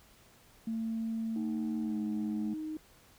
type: tone with pitch glide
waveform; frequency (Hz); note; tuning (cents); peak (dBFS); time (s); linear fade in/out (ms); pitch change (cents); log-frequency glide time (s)
sine; 224.8 to 214.9; A3 to A3; +37 to -41; -31; 0.67-2.54; 5; -78; 1.81-1.98
type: tone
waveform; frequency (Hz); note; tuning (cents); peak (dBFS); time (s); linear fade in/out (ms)
sine; 311.1; D#4; 0; -35; 1.36-2.77; 2
effects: tanh soft clip ceiling -27 dBFS + pink hiss -61 dBFS RMS until 3.18 s